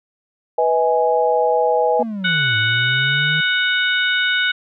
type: chord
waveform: sine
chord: G# minor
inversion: first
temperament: equal with one note detuned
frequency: 493.9 / 638.3 / 830.6 Hz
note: B4 / D#5 / G#5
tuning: 0 / +44 / 0 cents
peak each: -17 / -19 / -18 dBFS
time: 0.58-2.03 s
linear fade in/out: 5 ms
type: linear two-way sweep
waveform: triangle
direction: down then up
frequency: 243.4 to 107.8 to 158.2 Hz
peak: -21 dBFS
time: 1.99-3.41 s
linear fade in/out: 10 ms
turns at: 2.57 s
type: harmonic tone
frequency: 740 Hz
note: F#5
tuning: in tune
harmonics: 2 / 3 / 4 / 5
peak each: -17 / -24 / -24 / -23 dBFS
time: 2.24-4.52 s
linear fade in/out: 10 ms
effects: none